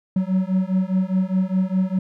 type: beating tone pair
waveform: triangle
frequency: 185 / 189.9 Hz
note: F#3 / F#3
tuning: 0 / +45 cents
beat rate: 4.9 Hz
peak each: -19 dBFS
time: 0.16-1.99 s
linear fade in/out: 5 ms
effects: none